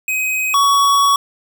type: tone pair in turn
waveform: square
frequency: 2523 / 1122.6 Hz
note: D#7 / C#6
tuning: +23 / +22 cents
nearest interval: octave + major second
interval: 1401 cents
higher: first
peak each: -17 / -11 dBFS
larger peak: second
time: 0.08-0.54 / 0.54-1.16 s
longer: second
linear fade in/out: 2 ms
effects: none